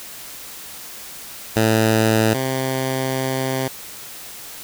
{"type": "tone pair in turn", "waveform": "10% pulse", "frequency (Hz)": [110.5, 131.71], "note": ["A2", "C3"], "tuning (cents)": [8, 12], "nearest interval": "minor third", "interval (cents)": 304, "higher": "second", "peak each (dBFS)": [-6, -12], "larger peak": "first", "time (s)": [[1.56, 2.34], [2.34, 3.68]], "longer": "second", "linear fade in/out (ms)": 5, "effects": ["white hiss -36 dBFS RMS until 4.63 s"]}